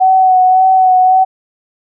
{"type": "tone with vibrato", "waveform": "sine", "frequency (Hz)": 748, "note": "F#5", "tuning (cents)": 19, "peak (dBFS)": -5, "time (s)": [0, 1.25], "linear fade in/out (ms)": 20, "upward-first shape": "sine", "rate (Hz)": 1.8, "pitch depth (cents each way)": 22, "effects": []}